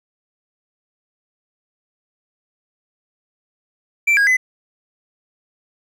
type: tone with pitch steps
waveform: triangle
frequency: 2342 / 1637 / 2021 Hz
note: D7 / G#6 / B6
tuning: -5 / -25 / +39 cents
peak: -10 dBFS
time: 4.07-4.37 s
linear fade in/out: 10 ms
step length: 100 ms
effects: none